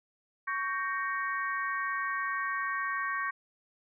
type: harmonic tone with a mistuned harmonic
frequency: 372.2 Hz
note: F#4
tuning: 10 cents sharp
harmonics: 3 / 4 / 5 / 6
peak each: -33 / -36 / -35 / -44 dBFS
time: 0.47-3.31 s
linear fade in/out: 10 ms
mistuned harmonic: 4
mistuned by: +88 cents
effects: none